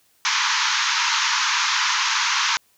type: band-pass noise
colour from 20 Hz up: pink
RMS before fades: -21 dBFS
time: 0.25-2.57 s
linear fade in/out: 0 ms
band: 900 to 6700 Hz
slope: 96 dB/octave
effects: white hiss -61 dBFS RMS until 2.77 s